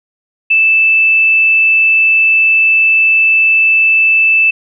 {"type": "tone", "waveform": "sine", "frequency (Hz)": 2637, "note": "E7", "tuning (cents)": 0, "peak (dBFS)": -6, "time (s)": [0.5, 4.51], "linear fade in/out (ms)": 10, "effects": []}